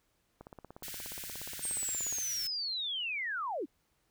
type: click train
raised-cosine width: 1 ms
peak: -33 dBFS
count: 31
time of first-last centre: 0.41-2.185 s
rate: 16.9 Hz
type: band-stop noise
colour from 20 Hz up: white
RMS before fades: -43 dBFS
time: 0.83-2.47 s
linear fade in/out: 0 ms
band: 180 to 1400 Hz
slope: 96 dB/octave
type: linear sweep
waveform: sine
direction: down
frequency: 8730 to 233.1 Hz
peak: -33 dBFS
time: 1.62-3.66 s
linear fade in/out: 20 ms
effects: pink hiss -75 dBFS RMS until 4.1 s